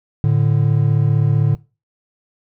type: tone pair together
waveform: triangle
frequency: 111.22 / 146.83 Hz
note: A2 / D3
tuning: +19 / 0 cents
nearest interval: perfect fourth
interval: 481 cents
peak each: -13 dBFS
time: 0.24-1.55 s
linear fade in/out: 0 ms
effects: noise-tail reverb RT60 0.3 s tail -21 dB re dry